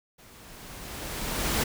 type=noise with level ramp; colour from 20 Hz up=pink; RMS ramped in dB=-53 to -25 dBFS; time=0.18-1.64 s; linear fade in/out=10 ms; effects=none